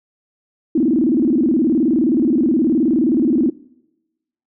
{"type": "tone with vibrato", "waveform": "sine", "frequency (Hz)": 280, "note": "C#4", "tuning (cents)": 18, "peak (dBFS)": -12, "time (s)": [0.75, 3.5], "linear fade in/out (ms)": 5, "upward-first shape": "square", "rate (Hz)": 19, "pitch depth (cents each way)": 250, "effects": ["noise-tail reverb RT60 1.0 s tail -23 dB re dry"]}